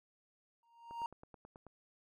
triangle tone with exponential growth, 932.3 Hz, A#5, in tune, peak -32 dBFS, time 0.63-1.06 s, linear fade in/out 1 ms, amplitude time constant 93 ms
click train, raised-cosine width 1 ms, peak -39 dBFS, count 8, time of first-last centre 0.91-1.667 s, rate 9.25 Hz
effects none

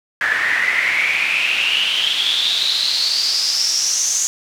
pink noise with band-pass filter sweep, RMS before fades -18 dBFS, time 0.21-4.27 s, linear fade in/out 0 ms, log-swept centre 1700 to 6600 Hz, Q 9, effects none

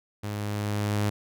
sawtooth tone with level ramp, 103.83 Hz, G#2, in tune, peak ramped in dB -27 to -19 dBFS, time 0.23-1.1 s, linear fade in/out 10 ms, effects none

